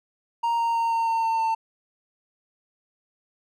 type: tone with pitch steps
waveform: triangle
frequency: 932.3 / 926.4 / 920.5 / 914.7 / 908.9 / 903.1 / 897.4 Hz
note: A#5 / A#5 / A#5 / A#5 / A#5 / A5 / A5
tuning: 0 / -11 / -22 / -33 / -44 / +45 / +34 cents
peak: -19 dBFS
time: 0.43-1.55 s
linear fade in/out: 10 ms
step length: 160 ms
effects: none